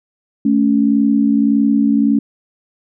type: tone pair together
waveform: sine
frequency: 218.3 / 280 Hz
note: A3 / C#4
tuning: -13 / +18 cents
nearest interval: major third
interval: 431 cents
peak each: -13 dBFS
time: 0.45-2.19 s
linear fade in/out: 5 ms
effects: none